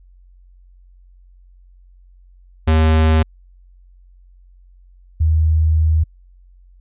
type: tone pair in turn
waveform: square / sine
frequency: 79.1 / 79.1 Hz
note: D#2 / D#2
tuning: +29 / +29 cents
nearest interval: unison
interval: 0 cents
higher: neither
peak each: -11 dBFS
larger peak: neither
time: 2.67-3.23 / 5.2-6.04 s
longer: second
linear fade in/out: 10 ms
effects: added 45 Hz sine -44 dBFS peak until 6.8 s + resampled to 8000 Hz